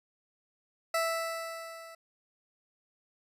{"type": "tone with level ramp", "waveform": "20% pulse", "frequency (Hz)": 659.3, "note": "E5", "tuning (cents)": 0, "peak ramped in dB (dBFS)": [-21, -42], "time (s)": [0.94, 1.95], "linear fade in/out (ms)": 5, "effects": ["resampled to 32000 Hz"]}